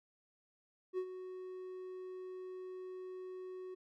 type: tone with ADSR envelope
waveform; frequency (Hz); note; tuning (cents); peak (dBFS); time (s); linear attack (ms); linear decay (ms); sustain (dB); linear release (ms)
triangle; 370; F#4; 0; -31; 0.93-3.75; 49; 71; -11; 13
effects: none